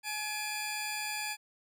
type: tone pair together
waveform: 15% pulse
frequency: 847 / 2392 Hz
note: G#5 / D7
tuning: +34 / +31 cents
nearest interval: octave + tritone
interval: 1797 cents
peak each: -31 / -30 dBFS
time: 0.03-1.37 s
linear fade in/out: 50 ms
effects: none